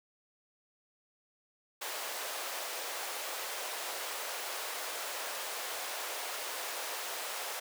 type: high-pass noise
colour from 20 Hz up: pink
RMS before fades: -39 dBFS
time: 1.81-7.6 s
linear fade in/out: 10 ms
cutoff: 500 Hz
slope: 24 dB/octave
effects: none